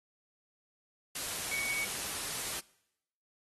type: tone in noise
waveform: sine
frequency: 2240 Hz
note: C#7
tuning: 18 cents sharp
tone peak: -33 dBFS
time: 1.51-1.85 s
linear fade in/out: 5 ms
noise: white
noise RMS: -37 dBFS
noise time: 1.15-2.6 s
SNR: +1 dB
effects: noise-tail reverb RT60 0.8 s tail -22 dB re dry + AAC 32 kbps